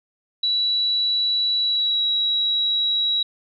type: tone with pitch glide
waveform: sine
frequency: 3930 to 3876 Hz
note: B7 to B7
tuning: -9 to -33 cents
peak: -18 dBFS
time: 0.43-3.23 s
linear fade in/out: 5 ms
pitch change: -24 cents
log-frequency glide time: 1.59-2.03 s
effects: none